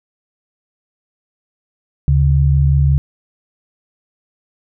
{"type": "tone pair together", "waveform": "sine", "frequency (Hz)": [73.9, 139.5], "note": ["D2", "C#3"], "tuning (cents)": [11, 11], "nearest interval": "major seventh", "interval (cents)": 1100, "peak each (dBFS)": -12, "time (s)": [2.08, 2.98], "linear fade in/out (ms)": 0, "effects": []}